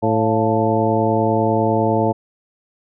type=harmonic tone with a mistuned harmonic; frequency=110 Hz; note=A2; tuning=in tune; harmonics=1 / 2 / 3 / 4 / 5 / 6 / 8; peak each=-22 / -22 / -22 / -22 / -22 / -22 / -22 dBFS; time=0.02-2.13 s; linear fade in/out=20 ms; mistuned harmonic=6; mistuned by=+77 cents; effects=none